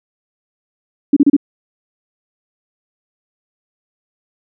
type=tone bursts; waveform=sine; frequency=285.1 Hz; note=C#4; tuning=49 cents sharp; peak=-5 dBFS; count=4; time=1.13-1.366 s; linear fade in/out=5 ms; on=35 ms; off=32 ms; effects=none